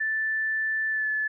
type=tone with pitch glide; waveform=sine; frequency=1760 to 1730.8 Hz; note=A6 to A6; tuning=0 to -29 cents; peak=-24 dBFS; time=0-1.28 s; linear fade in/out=10 ms; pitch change=-29 cents; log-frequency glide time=0.89-1.08 s; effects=none